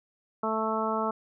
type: harmonic tone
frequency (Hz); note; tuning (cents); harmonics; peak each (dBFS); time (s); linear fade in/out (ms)
220; A3; 0; 1 / 2 / 3 / 4 / 5 / 6; -33 / -33 / -33 / -33 / -33 / -33; 0.43-1.11; 5
effects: none